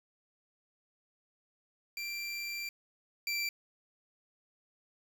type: tone pair in turn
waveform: 25% pulse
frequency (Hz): 2358 / 2346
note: D7 / D7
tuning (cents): +6 / -2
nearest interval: unison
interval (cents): 8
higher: first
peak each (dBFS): -33 / -28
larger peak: second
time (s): 1.97-2.69 / 3.27-3.49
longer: first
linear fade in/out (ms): 2
effects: 9-bit